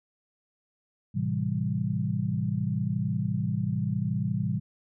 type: chord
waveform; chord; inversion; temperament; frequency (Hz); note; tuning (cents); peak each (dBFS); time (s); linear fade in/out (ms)
sine; A minor seventh; none; equal; 110 / 130.81 / 164.81 / 196; A2 / C3 / E3 / G3; 0 / 0 / 0 / 0; -31; 1.14-4.6; 20
effects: none